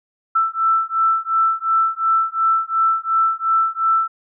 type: beating tone pair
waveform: sine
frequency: 1327 / 1329.8 Hz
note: E6 / E6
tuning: +11 / +15 cents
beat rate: 2.8 Hz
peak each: -18 dBFS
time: 0.35-4.08 s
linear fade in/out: 10 ms
effects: none